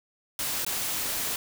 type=noise with dropouts; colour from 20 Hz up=white; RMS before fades=-30 dBFS; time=0.39-1.36 s; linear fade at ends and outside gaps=2 ms; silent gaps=0.649-0.664 s; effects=none